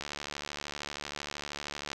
click train, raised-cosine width 0.2 ms, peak -19 dBFS, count 141, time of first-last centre 0.01-1.93 s, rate 72.9 Hz, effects none

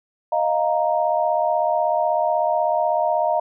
sine chord, Eb suspended second, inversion none, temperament equal, 622.3 / 698.5 / 932.3 Hz, Eb5 / F5 / Bb5, 0 / 0 / 0 cents, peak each -21 / -21 / -23 dBFS, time 0.32-3.4 s, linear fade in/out 5 ms, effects none

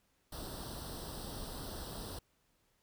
pink noise with comb filter, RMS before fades -44 dBFS, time 0.32-2.19 s, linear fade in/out 5 ms, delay 0.22 ms, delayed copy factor +0.85, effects pink hiss -75 dBFS RMS until 2.82 s

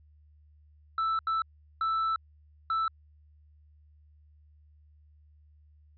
triangle tone bursts at uneven times, 1321 Hz, E6, 3 cents sharp, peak -24 dBFS, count 4, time 0.98-1.19 / 1.27-1.42 / 1.81-2.16 / 2.7-2.88 s, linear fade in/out 2 ms, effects added 75 Hz sine -56 dBFS peak until 5.97 s + resampled to 11025 Hz

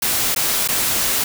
white noise with dropouts, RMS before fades -19 dBFS, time 0.02-1.24 s, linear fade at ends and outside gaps 5 ms, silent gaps 0.348-0.361 / 0.677-0.686 s, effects none

